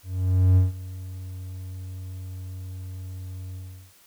triangle tone with ADSR envelope, 92.5 Hz, F#2, in tune, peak -11 dBFS, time 0.03-3.93 s, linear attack 540 ms, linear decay 150 ms, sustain -20 dB, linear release 380 ms, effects white hiss -56 dBFS RMS until 4.06 s

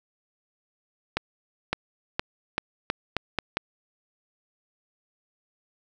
accelerating click train, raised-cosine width 0.3 ms, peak -8 dBFS, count 8, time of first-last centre 1.17-3.57 s, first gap 560 ms, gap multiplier 0.83, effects none

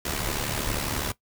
pink noise with amplitude modulation, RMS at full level -26 dBFS, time 0.05-1.12 s, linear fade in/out 5 ms, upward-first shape sine, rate 72.4 Hz, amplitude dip 65%, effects noise-tail reverb RT60 0.1 s tail -17 dB re dry

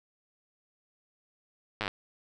slowing click train, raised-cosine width 0.3 ms, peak -15 dBFS, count 8, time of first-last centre 1.81-1.879 s, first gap 9 ms, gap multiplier 1.03, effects none

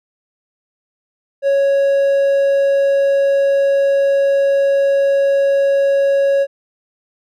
triangle tone, 554 Hz, C#5, 1 cent flat, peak -9 dBFS, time 1.42-6.47 s, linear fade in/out 50 ms, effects none

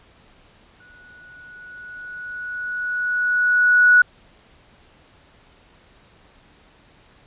sine tone with exponential growth, 1468 Hz, F#6, 14 cents flat, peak -8 dBFS, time 0.8-4.02 s, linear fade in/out 5 ms, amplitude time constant 700 ms, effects pink hiss -53 dBFS RMS until 7.26 s + resampled to 8000 Hz

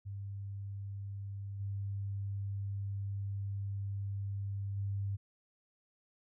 sine tone with level steps, 99.4 Hz, G2, 25 cents sharp, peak -39 / -35 / -33 dBFS, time 0.05-5.17 s, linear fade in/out 20 ms, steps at 1.59 / 4.76 s, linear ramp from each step 20 ms, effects none

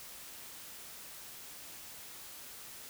silence, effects white hiss -49 dBFS RMS until 2.89 s

